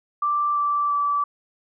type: tone with pitch steps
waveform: sine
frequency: 1174.7 / 1165.9 / 1157.2 Hz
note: D6 / D6 / D6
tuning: 0 / -13 / -26 cents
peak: -19 dBFS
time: 0.22-1.24 s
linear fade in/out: 5 ms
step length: 340 ms
effects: none